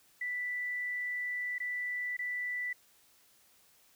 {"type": "tone with dropouts", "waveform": "sine", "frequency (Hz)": 1975.5, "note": "B6", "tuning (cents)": 0, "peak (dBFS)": -33, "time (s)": [0.21, 2.73], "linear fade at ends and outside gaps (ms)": 5, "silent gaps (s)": [[1.583, 1.601], [2.168, 2.19]], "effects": ["white hiss -65 dBFS RMS until 3.95 s"]}